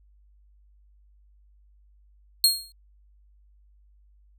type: tone with exponential decay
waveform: sawtooth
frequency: 4254 Hz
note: C8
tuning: 28 cents sharp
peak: -10 dBFS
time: 2.44-2.72 s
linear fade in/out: 1 ms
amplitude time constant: 59 ms
effects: added 50 Hz sine -55 dBFS peak until 4.38 s

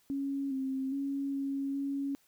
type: tone with pitch steps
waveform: sine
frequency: 276.5 / 265.7 / 277.1 / 275.3 / 277.9 Hz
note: C#4 / C4 / C#4 / C#4 / C#4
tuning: -4 / +27 / -1 / -12 / +4 cents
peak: -31 dBFS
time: 0.1-2.15 s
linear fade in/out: 0 ms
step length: 410 ms
effects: white hiss -68 dBFS RMS until 2.27 s

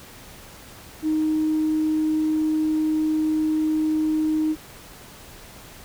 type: tone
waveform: sine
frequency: 311.1 Hz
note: D#4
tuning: in tune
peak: -18 dBFS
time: 1.02-4.56 s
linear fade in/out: 50 ms
effects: tanh soft clip ceiling -14 dBFS + pink hiss -44 dBFS RMS until 5.84 s

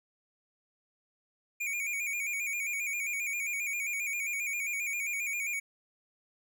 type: tone with vibrato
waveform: square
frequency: 2325 Hz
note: D7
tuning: 18 cents flat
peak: -32 dBFS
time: 1.6-5.6 s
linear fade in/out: 10 ms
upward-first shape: square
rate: 7.5 Hz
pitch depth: 64 cents each way
effects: none

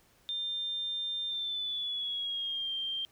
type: tone with pitch glide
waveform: sine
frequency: 3600 to 3170 Hz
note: A7 to G7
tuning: +39 to +19 cents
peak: -32 dBFS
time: 0.29-3.05 s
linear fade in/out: 0 ms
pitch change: -220 cents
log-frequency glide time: 1.29-2.73 s
effects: pink hiss -65 dBFS RMS until 3.11 s

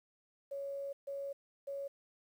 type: tone bursts at uneven times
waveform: sine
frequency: 557 Hz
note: C#5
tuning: 8 cents sharp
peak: -38 dBFS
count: 3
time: 0.51-0.93 / 1.07-1.33 / 1.67-1.88 s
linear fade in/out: 10 ms
effects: 11-bit

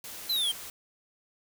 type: noise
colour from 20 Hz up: white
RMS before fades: -42 dBFS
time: 0.04-0.7 s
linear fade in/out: 2 ms
type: linear sweep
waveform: square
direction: down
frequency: 4132 to 3099 Hz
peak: -26 dBFS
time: 0.29-0.52 s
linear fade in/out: 10 ms
effects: none

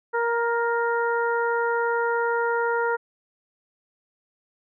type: harmonic tone with a mistuned harmonic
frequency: 468.7 Hz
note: A#4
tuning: 9 cents sharp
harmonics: 1 / 2 / 3 / 4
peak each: -24 / -26 / -27 / -35 dBFS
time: 0.13-2.97 s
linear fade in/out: 20 ms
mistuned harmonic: 4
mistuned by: -16 cents
effects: none

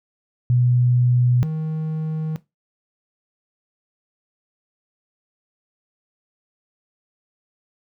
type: tone pair in turn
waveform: sine / triangle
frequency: 123.3 / 157.24 Hz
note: B2 / D#3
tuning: -2 / +19 cents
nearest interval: major third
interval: 421 cents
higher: second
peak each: -14 / -20 dBFS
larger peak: first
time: 0.5-1.43 / 1.43-2.36 s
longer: neither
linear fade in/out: 0 ms
effects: noise-tail reverb RT60 0.2 s tail -17 dB re dry

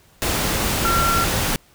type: tone in noise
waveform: sine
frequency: 1366 Hz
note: F6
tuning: 39 cents flat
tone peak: -18 dBFS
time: 0.85-1.24 s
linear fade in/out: 0 ms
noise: pink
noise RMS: -21 dBFS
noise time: 0.22-1.56 s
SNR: 0 dB
effects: pink hiss -54 dBFS RMS until 1.74 s

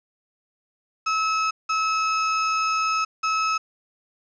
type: tone bursts at uneven times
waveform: 35% pulse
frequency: 1294 Hz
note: E6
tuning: 32 cents flat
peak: -19 dBFS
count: 3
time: 1.06-1.51 / 1.69-3.05 / 3.23-3.58 s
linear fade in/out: 10 ms
effects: resampled to 16000 Hz + 8-bit

